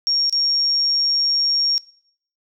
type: tone with dropouts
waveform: sine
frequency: 5550 Hz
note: F8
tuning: 12 cents flat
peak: -16 dBFS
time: 0.07-1.78 s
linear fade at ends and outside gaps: 0 ms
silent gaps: 0.296-0.326 s
effects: noise-tail reverb RT60 0.6 s tail -21 dB re dry